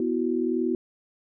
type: chord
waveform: sine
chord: B suspended fourth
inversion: none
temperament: equal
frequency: 246.9 / 329.6 / 370 Hz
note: B3 / E4 / F#4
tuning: 0 / 0 / 0 cents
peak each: -27 dBFS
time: 0-0.75 s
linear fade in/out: 2 ms
effects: none